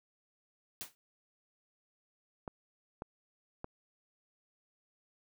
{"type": "noise with exponential decay", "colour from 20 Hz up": "white", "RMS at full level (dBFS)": -38, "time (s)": [0.81, 0.95], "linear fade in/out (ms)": 0, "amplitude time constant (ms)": 29}
{"type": "clicks", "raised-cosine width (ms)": 1, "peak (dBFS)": -26, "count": 3, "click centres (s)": [2.478, 3.021, 3.644]}
{"effects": []}